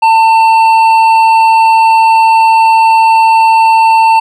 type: tone with hard clipping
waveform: sine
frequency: 896 Hz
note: A5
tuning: 31 cents sharp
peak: -5 dBFS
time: 0.02-4.2 s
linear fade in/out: 10 ms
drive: 7 dB
effects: none